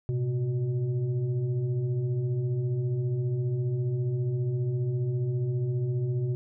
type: tone with frequency modulation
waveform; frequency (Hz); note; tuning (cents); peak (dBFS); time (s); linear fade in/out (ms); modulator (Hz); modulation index
sine; 127.4; C3; -46; -25; 0.09-6.35; 0; 240; 0.63
effects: none